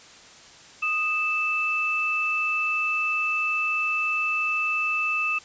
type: tone pair together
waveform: sine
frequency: 1242.5 / 2637 Hz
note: D#6 / E7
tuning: -3 / 0 cents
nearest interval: octave + minor second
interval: 1303 cents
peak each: -29 / -23 dBFS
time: 0.82-5.39 s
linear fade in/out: 10 ms
effects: white hiss -48 dBFS RMS until 5.44 s + resampled to 16000 Hz